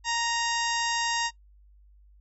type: harmonic tone with a mistuned harmonic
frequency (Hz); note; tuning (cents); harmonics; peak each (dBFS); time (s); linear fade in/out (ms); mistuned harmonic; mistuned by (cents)
932.3; A#5; 0; 1 / 2 / 3 / 4 / 5 / 6 / 7 / 8; -29 / -32 / -34 / -35 / -36 / -37 / -37 / -38; 0.04-1.31; 50; 5; +59
effects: noise-tail reverb RT60 0.1 s tail -20 dB re dry + added 50 Hz sine -53 dBFS peak until 2.2 s